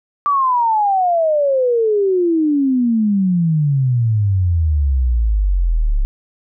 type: exponential sweep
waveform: sine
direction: down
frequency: 1174.7 to 33.8 Hz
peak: -12 dBFS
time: 0.26-6.05 s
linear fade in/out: 0 ms
effects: none